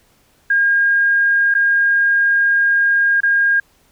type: tone with dropouts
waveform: sine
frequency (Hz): 1619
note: G#6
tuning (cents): -45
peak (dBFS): -11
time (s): 0.5-3.6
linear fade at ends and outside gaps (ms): 5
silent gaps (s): 1.541-1.549 / 3.205-3.232
effects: pink hiss -56 dBFS RMS until 3.91 s